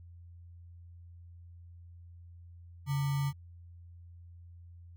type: tone with sample-and-hold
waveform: sine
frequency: 140 Hz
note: C#3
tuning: 18 cents sharp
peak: -28 dBFS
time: 2.86-3.33 s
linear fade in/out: 50 ms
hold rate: 1050 Hz
effects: added 86 Hz sine -49 dBFS peak until 4.96 s